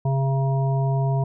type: harmonic tone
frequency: 135.4 Hz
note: C#3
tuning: 40 cents flat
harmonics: 1 / 3 / 5 / 7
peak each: -19 / -32 / -30 / -33 dBFS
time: 0.05-1.24 s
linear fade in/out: 5 ms
effects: none